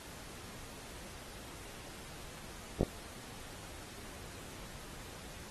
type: clicks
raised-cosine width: 2 ms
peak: -16 dBFS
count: 2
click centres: 2.81 / 2.831 s
effects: pink hiss -50 dBFS RMS until 5.5 s + AAC 32 kbps